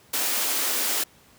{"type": "high-pass noise", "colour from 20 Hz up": "white", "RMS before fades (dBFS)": -25, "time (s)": [0.13, 1.04], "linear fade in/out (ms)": 10, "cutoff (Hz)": 230, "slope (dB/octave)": 48, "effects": ["pink hiss -55 dBFS RMS until 1.38 s", "high-pass 60 Hz 12 dB/octave"]}